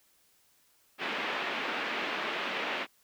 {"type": "band-pass noise", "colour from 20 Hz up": "white", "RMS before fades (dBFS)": -34, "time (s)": [0.98, 2.87], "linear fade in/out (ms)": 50, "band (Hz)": [220, 2900], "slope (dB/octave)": 24, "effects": ["white hiss -67 dBFS RMS until 3.03 s"]}